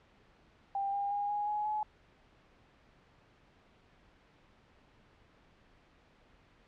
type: tone with pitch steps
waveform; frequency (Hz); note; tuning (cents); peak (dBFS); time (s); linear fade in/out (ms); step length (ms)
sine; 793 / 804.1 / 815.3 / 826.7 / 838.2 / 849.9; G5 / G5 / G#5 / G#5 / G#5 / G#5; +20 / +44 / -32 / -8 / +16 / +40; -31; 0.75-1.83; 2; 180
effects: pink hiss -64 dBFS RMS until 6.67 s + low-pass 3000 Hz 12 dB/octave